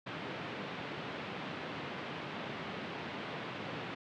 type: band-pass noise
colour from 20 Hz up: pink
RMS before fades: -42 dBFS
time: 0.06-3.95 s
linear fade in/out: 10 ms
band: 130 to 3400 Hz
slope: 24 dB/octave
effects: none